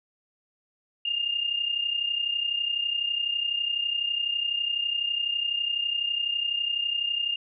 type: tone pair together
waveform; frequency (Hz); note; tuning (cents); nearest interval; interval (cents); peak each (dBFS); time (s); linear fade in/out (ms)
sine; 2790 / 2822; F7 / F7; -2 / +17; unison; 19; -31 / -26; 1.05-7.36; 5
effects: none

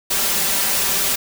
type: noise with comb filter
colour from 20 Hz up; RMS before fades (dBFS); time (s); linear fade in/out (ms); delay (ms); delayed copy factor
white; -19; 0.1-1.16; 10; 5.1; +0.65
effects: none

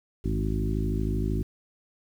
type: harmonic tone with a mistuned harmonic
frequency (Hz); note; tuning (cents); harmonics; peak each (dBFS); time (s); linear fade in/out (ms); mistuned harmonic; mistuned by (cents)
52.9; G#1; +33; 1 / 2 / 3 / 4 / 5 / 6 / 7; -28 / -31 / -33 / -34 / -35 / -36 / -36; 0.24-1.43; 10; 2; -64
effects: 9-bit

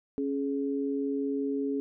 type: tone pair together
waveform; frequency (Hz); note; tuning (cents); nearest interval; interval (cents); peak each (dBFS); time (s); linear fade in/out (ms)
sine; 275.7 / 421; C#4 / G#4; -9 / +24; perfect fifth; 733; -29 / -32; 0.18-1.8; 0
effects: none

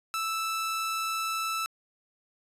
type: tone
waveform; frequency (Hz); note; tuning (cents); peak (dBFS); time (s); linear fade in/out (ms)
sawtooth; 1318.5; E6; 0; -25; 0.14-1.66; 0
effects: resampled to 32000 Hz

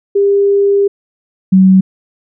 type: tone pair in turn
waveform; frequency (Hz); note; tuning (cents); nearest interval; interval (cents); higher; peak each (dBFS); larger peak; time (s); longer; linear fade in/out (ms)
sine; 400.3 / 188.92; G4 / F#3; +36 / +36; octave + minor second; 1300; first; -7 / -3; second; 0.15-0.88 / 1.52-1.81; first; 10
effects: none

